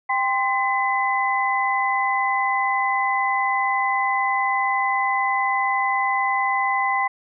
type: tone cluster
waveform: sine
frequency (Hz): 792 / 1041 / 2013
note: G5 / C6 / B6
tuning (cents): +18 / -9 / +33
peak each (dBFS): -23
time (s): 0.09-7.08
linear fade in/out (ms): 10
effects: none